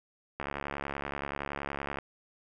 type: click train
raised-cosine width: 0.5 ms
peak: -19 dBFS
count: 113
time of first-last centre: 0.4-1.986 s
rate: 70.6 Hz
effects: none

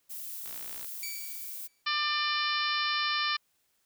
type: noise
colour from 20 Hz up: violet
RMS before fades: -40 dBFS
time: 0.09-1.68 s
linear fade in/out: 20 ms
type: click train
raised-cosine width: 0.2 ms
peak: -29 dBFS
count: 24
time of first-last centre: 0.46-0.845 s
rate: 59.7 Hz
type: tone with exponential decay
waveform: 15% pulse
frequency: 2300 Hz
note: D7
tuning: 37 cents flat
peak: -28 dBFS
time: 1.03-1.82 s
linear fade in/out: 1 ms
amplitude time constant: 170 ms
type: harmonic tone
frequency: 596 Hz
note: D5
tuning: 25 cents sharp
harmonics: 2 / 3 / 4 / 5 / 6 / 7 / 8 / 9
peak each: -32 / -34 / -35 / -36 / -37 / -37 / -38 / -39 dBFS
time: 1.86-3.37 s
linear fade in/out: 10 ms
effects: white hiss -73 dBFS RMS until 3.85 s

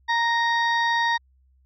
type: harmonic tone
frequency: 932.3 Hz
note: A#5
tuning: in tune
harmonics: 1 / 2 / 4 / 5 / 6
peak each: -22 / -23 / -30 / -39 / -42 dBFS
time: 0.08-1.18 s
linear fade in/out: 20 ms
effects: added 65 Hz sine -57 dBFS peak until 1.65 s

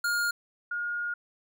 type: tone pair in turn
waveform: square / sine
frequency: 1418 / 1427.9 Hz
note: F6 / F6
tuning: +26 / +38 cents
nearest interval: unison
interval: 12 cents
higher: second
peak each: -26 / -29 dBFS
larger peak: first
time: 0.04-0.31 / 0.71-1.14 s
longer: second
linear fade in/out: 5 ms
effects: none

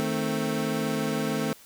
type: chord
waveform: 25% pulse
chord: A diminished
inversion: second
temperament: equal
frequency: 155.56 / 220 / 261.6 Hz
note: Eb3 / A3 / C4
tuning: 0 / 0 / 0 cents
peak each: -28 / -25 / -27 dBFS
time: 0-1.53 s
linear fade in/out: 0 ms
effects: white hiss -52 dBFS RMS until 1.65 s

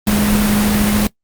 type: tone in noise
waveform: sine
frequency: 208.2 Hz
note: G#3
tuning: 5 cents sharp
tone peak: -13 dBFS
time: 0.07-1.07 s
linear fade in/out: 2 ms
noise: pink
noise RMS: -18 dBFS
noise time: 0.07-1.07 s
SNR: +2 dB
effects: noise-tail reverb RT60 0.1 s tail -20 dB re dry + Opus 32 kbps

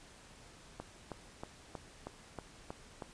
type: click train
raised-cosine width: 1 ms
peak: -27 dBFS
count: 8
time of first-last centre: 0.8-3.022 s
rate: 3.15 Hz
effects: pink hiss -57 dBFS RMS until 3.13 s + resampled to 22050 Hz

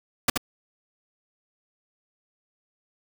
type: noise with echo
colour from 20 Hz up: pink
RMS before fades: -19 dBFS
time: 0.28-0.3 s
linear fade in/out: 5 ms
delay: 76 ms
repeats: 1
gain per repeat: -4 dB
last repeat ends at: 0.376 s
effects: none

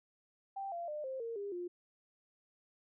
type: tone with pitch steps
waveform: sine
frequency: 784 / 686.5 / 601.1 / 526.3 / 460.8 / 403.5 / 353.3 Hz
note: G5 / F5 / D5 / C5 / A#4 / G#4 / F4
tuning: 0 / -30 / +40 / +10 / -20 / -50 / +20 cents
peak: -38 dBFS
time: 0.56-1.68 s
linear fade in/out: 10 ms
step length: 160 ms
effects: none

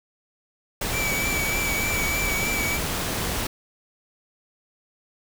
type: noise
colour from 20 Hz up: pink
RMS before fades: -27 dBFS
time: 0.81-3.47 s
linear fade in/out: 5 ms
type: tone with vibrato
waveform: square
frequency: 2300 Hz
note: D7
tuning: 37 cents flat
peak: -26 dBFS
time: 0.91-2.8 s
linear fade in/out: 50 ms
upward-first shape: triangle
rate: 3.3 Hz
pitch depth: 38 cents each way
effects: none

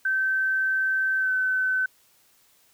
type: tone with pitch glide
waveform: sine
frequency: 1545 to 1520.2 Hz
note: G6 to F#6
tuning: -26 to +46 cents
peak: -21 dBFS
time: 0.05-1.86 s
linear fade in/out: 5 ms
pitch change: -28 cents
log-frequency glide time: 1.18-1.31 s
effects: white hiss -61 dBFS RMS until 2.73 s

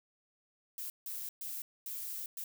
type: noise bursts at uneven times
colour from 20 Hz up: violet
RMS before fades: -41 dBFS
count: 5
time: 0.78-0.9 / 1.06-1.29 / 1.41-1.62 / 1.86-2.26 / 2.37-2.44 s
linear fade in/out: 2 ms
effects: none

